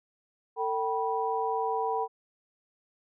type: tone cluster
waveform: sine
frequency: 449.1 / 774 / 977 Hz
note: A4 / G5 / B5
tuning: +35 / -22 / -19 cents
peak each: -31 dBFS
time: 0.56-2.08 s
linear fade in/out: 50 ms
effects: none